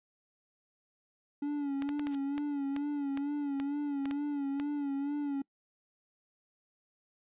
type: tone with vibrato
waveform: triangle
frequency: 284.1 Hz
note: C#4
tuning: 43 cents sharp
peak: -29 dBFS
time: 1.42-5.42 s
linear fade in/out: 5 ms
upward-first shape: sine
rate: 2.2 Hz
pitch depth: 55 cents each way
type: clicks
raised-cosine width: 0.3 ms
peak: -25 dBFS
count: 11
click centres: 1.822 / 1.891 / 1.995 / 2.07 / 2.38 / 2.764 / 3.174 / 3.6 / 4.056 / 4.111 / 4.599 s
type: noise with exponential growth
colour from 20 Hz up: white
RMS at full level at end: -44 dBFS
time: 2.02-2.15 s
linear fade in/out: 1 ms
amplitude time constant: 27 ms
effects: noise-tail reverb RT60 0.1 s tail -25 dB re dry + resampled to 8000 Hz